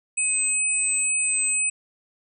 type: tone pair together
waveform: sine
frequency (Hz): 2540 / 8099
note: D#7 / B8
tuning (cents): +35 / +43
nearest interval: octave + minor sixth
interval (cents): 2008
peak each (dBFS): -27 / -21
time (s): 0.17-1.7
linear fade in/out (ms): 10
effects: none